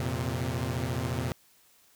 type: chord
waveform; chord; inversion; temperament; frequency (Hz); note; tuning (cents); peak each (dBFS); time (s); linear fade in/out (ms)
sawtooth; F suspended fourth; none; equal with one note detuned; 85.41 / 116.54 / 130.81; F2 / Bb2 / C3; -38 / 0 / 0; -31 / -29 / -29; 0-1.32; 0
effects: white hiss -62 dBFS RMS until 1.95 s